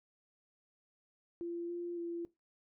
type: tone with pitch steps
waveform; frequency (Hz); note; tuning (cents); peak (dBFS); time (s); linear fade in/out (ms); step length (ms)
sine; 342.5 / 347.1 / 340.9; F4 / F4 / F4; -34 / -11 / -42; -37; 1.41-2.25; 0; 280
effects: noise-tail reverb RT60 0.2 s tail -19 dB re dry